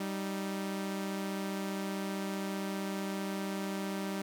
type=tone pair together; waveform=sawtooth; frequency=194.9 / 310 Hz; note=G3 / D#4; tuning=-10 / -6 cents; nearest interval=minor sixth; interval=804 cents; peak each=-31 / -37 dBFS; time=0-4.22 s; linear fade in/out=5 ms; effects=none